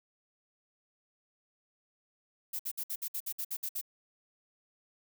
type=noise bursts; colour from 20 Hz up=violet; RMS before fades=-36 dBFS; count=11; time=2.53-3.814 s; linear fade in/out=10 ms; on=64 ms; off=58 ms; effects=none